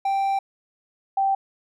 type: tone pair in turn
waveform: triangle / sine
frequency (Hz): 784 / 780.6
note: G5 / G5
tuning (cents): 0 / -8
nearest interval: unison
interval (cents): 8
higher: first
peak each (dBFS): -18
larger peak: neither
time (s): 0.05-0.39 / 1.17-1.35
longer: first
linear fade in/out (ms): 5
effects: none